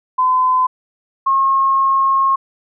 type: tone pair in turn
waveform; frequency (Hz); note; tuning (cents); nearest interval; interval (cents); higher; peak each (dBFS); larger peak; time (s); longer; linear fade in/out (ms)
sine; 1020 / 1080.7; C6 / C#6; -44 / -44; minor second; 100; second; -11; neither; 0.18-0.67 / 1.26-2.36; second; 10
effects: none